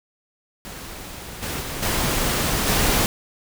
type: noise with level steps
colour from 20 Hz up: pink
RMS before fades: -36 / -28 / -30 / -22 / -19 dBFS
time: 0.65-3.06 s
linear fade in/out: 0 ms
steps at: 1.42 / 1.6 / 1.82 / 2.67 s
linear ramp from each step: 10 ms
effects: none